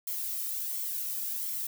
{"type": "noise with flanger", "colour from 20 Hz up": "violet", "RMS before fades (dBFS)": -34, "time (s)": [0.07, 1.67], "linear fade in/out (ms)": 5, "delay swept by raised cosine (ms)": [0.91, 1.64], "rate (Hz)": 1.4, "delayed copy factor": 0.5, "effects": []}